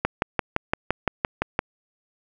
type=click train; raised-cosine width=0.5 ms; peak=-5 dBFS; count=10; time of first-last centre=0.05-1.591 s; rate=5.84 Hz; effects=none